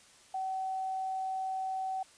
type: tone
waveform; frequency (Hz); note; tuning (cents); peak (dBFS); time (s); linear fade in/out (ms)
sine; 760; F#5; +46; -32; 0.34-2.03; 5
effects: white hiss -59 dBFS RMS until 2.17 s + resampled to 22050 Hz